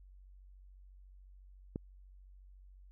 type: click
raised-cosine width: 3 ms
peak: -24 dBFS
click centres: 1.759 s
effects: added 47 Hz sine -54 dBFS peak until 2.91 s